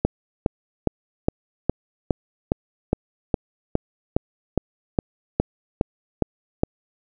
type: click train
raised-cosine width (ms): 2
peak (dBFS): -4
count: 17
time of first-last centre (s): 0.05-6.634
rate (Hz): 2.43
effects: none